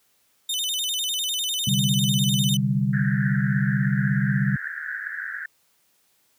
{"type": "tone with vibrato", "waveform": "sawtooth", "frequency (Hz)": 3322, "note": "G#7", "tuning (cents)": 0, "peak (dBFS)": -21, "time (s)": [0.49, 2.57], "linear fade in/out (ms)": 5, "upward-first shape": "square", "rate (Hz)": 10, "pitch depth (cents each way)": 170}
{"type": "chord", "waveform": "sine", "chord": "C suspended second", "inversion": "none", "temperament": "just", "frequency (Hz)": [130.81, 147.16, 196.22], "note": ["C3", "D3", "G3"], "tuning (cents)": [0, 4, 2], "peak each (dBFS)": [-23, -25, -23], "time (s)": [1.67, 4.56], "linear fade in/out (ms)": 5}
{"type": "band-pass noise", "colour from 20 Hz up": "white", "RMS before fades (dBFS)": -32, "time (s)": [2.93, 5.46], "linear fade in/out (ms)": 5, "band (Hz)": [1500, 1800], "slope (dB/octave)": 96}
{"effects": ["white hiss -65 dBFS RMS until 6.38 s", "high-pass 60 Hz 12 dB/octave"]}